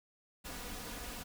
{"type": "noise with comb filter", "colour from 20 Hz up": "pink", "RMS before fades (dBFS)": -44, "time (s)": [0.44, 1.24], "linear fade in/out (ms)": 20, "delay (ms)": 4.1, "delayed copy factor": 0.6, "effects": []}